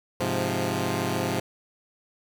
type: chord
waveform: 10% pulse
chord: F minor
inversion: first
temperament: equal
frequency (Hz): 103.83 / 130.81 / 174.61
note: Ab2 / C3 / F3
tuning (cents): 0 / 0 / 0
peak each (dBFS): -21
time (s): 0.2-1.4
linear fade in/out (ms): 5
effects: 9-bit